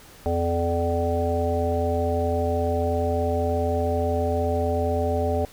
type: harmonic tone with a mistuned harmonic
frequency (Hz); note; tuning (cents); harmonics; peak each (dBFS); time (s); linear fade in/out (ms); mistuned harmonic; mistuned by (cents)
84.6; E2; +45; 1 / 3 / 5 / 7 / 9; -25 / -30 / -27 / -27 / -29; 0.26-5.45; 0; 5; +24
effects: pink hiss -48 dBFS RMS until 5.52 s